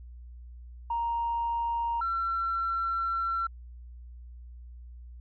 sine tone pair in turn, 934 / 1353.5 Hz, A#5 / E6, +3 / +45 cents, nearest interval tritone, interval 642 cents, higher second, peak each -26 dBFS, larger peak neither, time 0.9-2.01 / 2.01-3.47 s, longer second, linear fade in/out 5 ms, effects tanh soft clip ceiling -22 dBFS + added 60 Hz sine -43 dBFS peak until 5.2 s

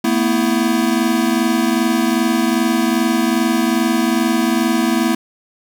square chord, A suspended second, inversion none, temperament equal with one note detuned, 224.4 / 246.9 / 329.6 Hz, A3 / B3 / E4, +34 / 0 / 0 cents, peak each -19 dBFS, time 0.04-5.15 s, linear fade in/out 5 ms, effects none

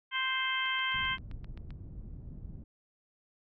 harmonic tone, 523.3 Hz, C5, in tune, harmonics 2 / 3 / 4 / 5 / 6, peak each -36 / -35 / -34 / -41 / -35 dBFS, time 0.11-1.18 s, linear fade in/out 50 ms
click train, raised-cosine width 0.3 ms, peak -36 dBFS, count 9, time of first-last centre 0.66-1.706 s, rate 7.65 Hz
pink low-pass noise, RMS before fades -44 dBFS, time 0.94-2.64 s, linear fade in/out 5 ms, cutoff 160 Hz, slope 12 dB/octave
effects none

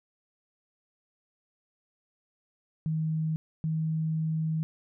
sine tone pair in turn, 158.1 / 158.82 Hz, D#3 / D#3, +28 / +36 cents, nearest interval unison, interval 8 cents, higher second, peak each -26 dBFS, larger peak neither, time 2.86-3.36 / 3.64-4.63 s, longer second, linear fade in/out 0 ms, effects none

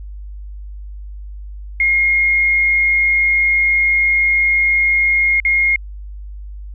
sine tone with dropouts, 2143 Hz, C7, 41 cents sharp, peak -11 dBFS, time 1.8-5.76 s, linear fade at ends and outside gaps 2 ms, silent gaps 5.401-5.45 s, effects added 50 Hz sine -28 dBFS peak until 6.74 s

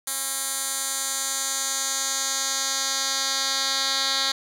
10% pulse tone with band-pass filter sweep, 270 Hz, C#4, 45 cents flat, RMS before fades -26 dBFS, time 0.07-4.32 s, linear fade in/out 5 ms, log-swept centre 9800 to 4300 Hz, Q 1.9, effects none

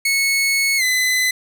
sawtooth tone with pitch glide, 2200 to 2017 Hz, C#7 to B6, -14 to +36 cents, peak -12 dBFS, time 0.05-1.31 s, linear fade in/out 5 ms, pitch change -150 cents, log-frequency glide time 0.77-0.83 s, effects none

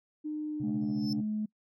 sine tone with pitch glide, 303.8 to 292.6 Hz, D#4 to D4, -41 to -6 cents, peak -32 dBFS, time 0.24-1.22 s, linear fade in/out 20 ms, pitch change -65 cents, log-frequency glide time 0.48-1.01 s
sine tone with tremolo, 135.7 Hz, C#3, 36 cents flat, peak -33 dBFS, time 0.6-1.24 s, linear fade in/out 2 ms, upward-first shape sine, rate 14 Hz, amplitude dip 95%
sine tone, 213.4 Hz, G#3, 47 cents sharp, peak -29 dBFS, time 0.63-1.46 s, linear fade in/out 10 ms
triangle tone with exponential growth, 5274 Hz, E8, in tune, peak -33 dBFS, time 0.81-1.13 s, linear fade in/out 2 ms, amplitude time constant 69 ms
effects noise-tail reverb RT60 0.1 s tail -24 dB re dry + tanh soft clip ceiling -23 dBFS

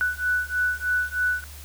sine beating tone pair, 1483 / 1486.2 Hz, F#6 / F#6, +4 / +7 cents, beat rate 3.2 Hz, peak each -25 dBFS, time 0.01-1.44 s, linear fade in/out 0 ms, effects added 73 Hz sine -40 dBFS peak until 1.64 s + white hiss -45 dBFS RMS until 1.64 s

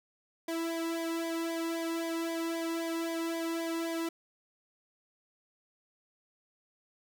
sawtooth tone with flanger, 331 Hz, E4, 7 cents sharp, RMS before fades -34 dBFS, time 0.48-4.09 s, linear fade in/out 5 ms, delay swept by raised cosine 0.72 to 1.35 ms, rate 3.8 Hz, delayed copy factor -0.95, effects none

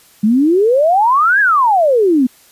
sine exponential two-way sweep, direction up then down, 202.4 to 1710 to 239.8 Hz, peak -8 dBFS, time 0.23-2.27 s, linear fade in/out 10 ms, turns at 1.4 s, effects white hiss -47 dBFS RMS until 2.51 s + resampled to 32000 Hz

